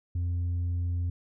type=tone with tanh clipping; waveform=triangle; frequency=87.31 Hz; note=F2; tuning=in tune; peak=-27 dBFS; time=0.15-1.1 s; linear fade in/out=5 ms; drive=7 dB; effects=none